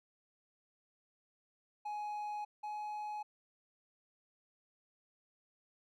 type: tone pair in turn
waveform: triangle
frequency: 837 / 842.3 Hz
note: G#5 / G#5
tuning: +13 / +24 cents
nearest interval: unison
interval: 11 cents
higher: second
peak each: -36 / -37 dBFS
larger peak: first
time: 1.85-2.45 / 2.63-3.23 s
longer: neither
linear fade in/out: 10 ms
effects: none